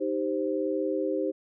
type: chord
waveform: sine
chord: C minor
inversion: first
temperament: equal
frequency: 311.1 / 392 / 523.3 Hz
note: Eb4 / G4 / C5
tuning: 0 / 0 / 0 cents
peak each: -30 dBFS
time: 0-1.32 s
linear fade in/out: 20 ms
effects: none